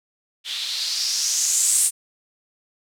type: noise with low-pass filter sweep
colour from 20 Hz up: violet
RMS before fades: -22 dBFS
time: 0.44-1.91 s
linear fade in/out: 50 ms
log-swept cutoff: 3300 to 9100 Hz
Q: 4
effects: none